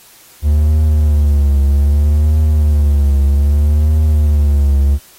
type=tone with vibrato; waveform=triangle; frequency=73.3 Hz; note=D2; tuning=3 cents flat; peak=-6 dBFS; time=0.42-4.99 s; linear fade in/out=50 ms; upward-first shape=triangle; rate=0.63 Hz; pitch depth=97 cents each way; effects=white hiss -43 dBFS RMS until 5.18 s + AAC 48 kbps